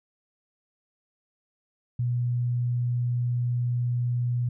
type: tone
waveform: sine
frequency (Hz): 121.8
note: B2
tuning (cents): -24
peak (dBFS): -23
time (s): 1.99-4.49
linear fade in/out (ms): 5
effects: none